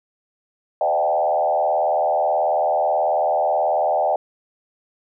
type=tone with frequency modulation; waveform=sine; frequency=690 Hz; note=F5; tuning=21 cents flat; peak=-16 dBFS; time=0.81-4.16 s; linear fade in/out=2 ms; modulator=78.4 Hz; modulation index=1.7; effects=none